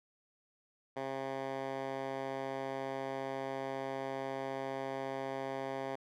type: tone with band-pass filter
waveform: 10% pulse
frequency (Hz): 134.6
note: C3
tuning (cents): +49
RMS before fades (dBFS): -39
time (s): 0.96-5.96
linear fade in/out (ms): 10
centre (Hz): 780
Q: 0.69
effects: none